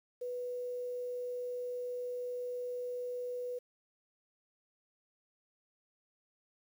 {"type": "tone with quantisation", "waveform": "sine", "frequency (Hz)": 493.2, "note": "B4", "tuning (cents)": -2, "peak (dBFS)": -36, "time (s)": [0.21, 3.59], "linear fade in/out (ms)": 10, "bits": 10, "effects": []}